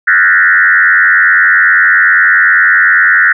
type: tone with frequency modulation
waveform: sine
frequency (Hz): 1661.2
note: G#6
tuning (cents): 0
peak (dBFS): -4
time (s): 0.07-3.33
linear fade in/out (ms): 10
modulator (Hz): 90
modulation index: 2.9
effects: none